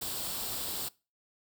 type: noise with comb filter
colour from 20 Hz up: white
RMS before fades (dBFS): -36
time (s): 0.01-0.89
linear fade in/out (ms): 10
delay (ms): 0.24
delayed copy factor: +0.55
effects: noise-tail reverb RT60 0.3 s tail -22 dB re dry